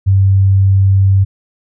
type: tone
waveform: sine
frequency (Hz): 97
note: G2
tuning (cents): -18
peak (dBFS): -6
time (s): 0.06-1.25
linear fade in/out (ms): 20
effects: none